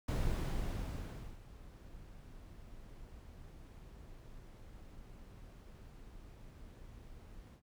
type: noise with ADSR envelope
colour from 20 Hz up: brown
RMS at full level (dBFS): -33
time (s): 0.08-7.62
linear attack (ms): 6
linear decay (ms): 1300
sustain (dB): -20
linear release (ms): 81
effects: none